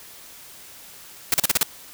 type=noise bursts; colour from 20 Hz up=white; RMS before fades=-18 dBFS; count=6; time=1.32-1.631 s; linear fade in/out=2 ms; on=21 ms; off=37 ms; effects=white hiss -44 dBFS RMS until 1.93 s